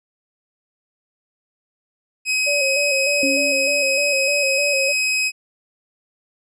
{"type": "tone", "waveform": "sawtooth", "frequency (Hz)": 2535, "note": "D#7", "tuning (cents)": 32, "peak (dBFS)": -14, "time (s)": [2.25, 5.32], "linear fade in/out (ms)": 50}
{"type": "tone with vibrato", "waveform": "sine", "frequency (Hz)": 560, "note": "C#5", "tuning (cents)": 18, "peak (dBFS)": -21, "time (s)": [2.46, 4.93], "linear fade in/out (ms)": 20, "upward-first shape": "square", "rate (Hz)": 3.3, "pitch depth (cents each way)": 55}
{"type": "tone with exponential decay", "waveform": "sine", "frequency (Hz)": 277.2, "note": "C#4", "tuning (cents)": 0, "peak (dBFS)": -19, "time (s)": [3.23, 4.38], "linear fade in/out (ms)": 1, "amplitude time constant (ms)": 250}
{"effects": ["resampled to 22050 Hz"]}